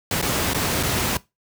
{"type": "noise with dropouts", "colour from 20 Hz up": "pink", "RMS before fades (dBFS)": -22, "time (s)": [0.11, 1.17], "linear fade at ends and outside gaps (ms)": 2, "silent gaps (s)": [[0.215, 0.225], [0.535, 0.545], [0.829, 0.833]], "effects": ["noise-tail reverb RT60 0.2 s tail -19 dB re dry", "high-pass 60 Hz 12 dB/octave"]}